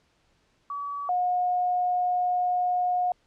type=tone pair in turn; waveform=sine; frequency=1141 / 721.1 Hz; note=C#6 / F#5; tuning=+50 / -45 cents; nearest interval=minor sixth; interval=795 cents; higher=first; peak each=-30 / -22 dBFS; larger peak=second; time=0.7-1.09 / 1.09-3.12 s; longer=second; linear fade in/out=2 ms; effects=pink hiss -67 dBFS RMS until 3.26 s + low-pass 6000 Hz 12 dB/octave